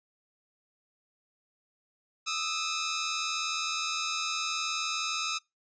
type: tone pair together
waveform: 10% pulse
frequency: 1227 / 1306.4 Hz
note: D#6 / E6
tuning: -25 / -16 cents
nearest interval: minor second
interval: 109 cents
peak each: -26 / -23 dBFS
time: 2.26-5.39 s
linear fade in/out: 20 ms
effects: noise-tail reverb RT60 0.2 s tail -22 dB re dry + resampled to 16000 Hz